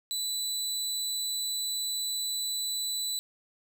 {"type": "tone", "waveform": "25% pulse", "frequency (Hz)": 3977, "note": "B7", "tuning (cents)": 11, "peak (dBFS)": -26, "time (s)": [0.11, 3.19], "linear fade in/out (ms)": 0, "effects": []}